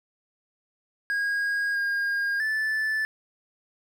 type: tone with pitch steps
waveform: triangle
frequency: 1636 / 1620 / 1751 Hz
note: G#6 / G#6 / A6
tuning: -26 / -43 / -9 cents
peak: -22 dBFS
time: 1.1-3.05 s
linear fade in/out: 0 ms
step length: 650 ms
effects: none